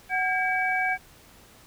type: tone cluster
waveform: sine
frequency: 746 / 1616 / 2285 Hz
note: F#5 / G#6 / D7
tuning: +14 / -48 / -48 cents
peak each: -27 dBFS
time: 0.09-0.98 s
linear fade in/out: 50 ms
effects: pink hiss -53 dBFS RMS until 1.66 s